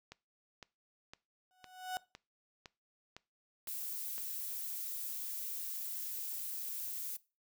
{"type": "click train", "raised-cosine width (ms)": 0.2, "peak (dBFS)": -31, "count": 9, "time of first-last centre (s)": [0.12, 4.181], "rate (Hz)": 1.97}
{"type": "tone with exponential growth", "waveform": "35% pulse", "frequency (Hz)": 740, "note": "F#5", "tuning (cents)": 0, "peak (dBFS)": -32, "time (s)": [1.51, 1.97], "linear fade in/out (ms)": 0, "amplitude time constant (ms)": 100}
{"type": "noise", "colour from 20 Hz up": "violet", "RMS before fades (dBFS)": -41, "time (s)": [3.67, 7.17], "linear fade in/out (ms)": 10}
{"effects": ["noise-tail reverb RT60 0.3 s tail -21 dB re dry"]}